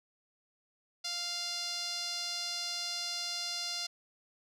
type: tone with band-pass filter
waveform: sawtooth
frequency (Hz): 698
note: F5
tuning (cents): -1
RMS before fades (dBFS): -37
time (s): 1.04-3.87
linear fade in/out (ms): 10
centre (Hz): 4800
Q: 3.4
effects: none